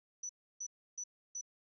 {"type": "tone bursts", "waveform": "sine", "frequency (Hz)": 5950, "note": "F#8", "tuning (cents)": 9, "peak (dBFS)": -39, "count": 4, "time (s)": [0.23, 1.412], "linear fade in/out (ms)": 5, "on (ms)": 63, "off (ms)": 310, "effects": []}